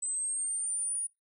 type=linear sweep; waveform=sine; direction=up; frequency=8040 to 9650 Hz; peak=-30 dBFS; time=0.02-1.07 s; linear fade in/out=10 ms; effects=noise-tail reverb RT60 0.2 s tail -23 dB re dry